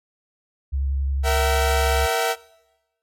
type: tone with vibrato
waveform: sine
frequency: 68.5 Hz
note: C#2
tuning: 20 cents flat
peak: -20 dBFS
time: 0.72-2.07 s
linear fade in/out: 20 ms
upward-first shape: square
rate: 11 Hz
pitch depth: 18 cents each way
type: chord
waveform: sawtooth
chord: E diminished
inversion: second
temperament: equal with one note detuned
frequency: 466.2 / 659.3 / 763.9 Hz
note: Bb4 / E5 / G5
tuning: 0 / 0 / -45 cents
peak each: -20 dBFS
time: 1.23-2.36 s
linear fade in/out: 50 ms
effects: noise-tail reverb RT60 1.0 s tail -22 dB re dry + MP3 64 kbps